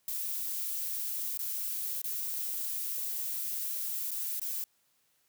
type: noise with dropouts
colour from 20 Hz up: violet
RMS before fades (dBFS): -35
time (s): 0.08-4.64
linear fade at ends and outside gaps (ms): 2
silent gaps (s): 1.375-1.391 / 2.017-2.041 / 4.109-4.114 / 4.397-4.416
effects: white hiss -72 dBFS RMS until 5.28 s + high-pass 60 Hz 12 dB/octave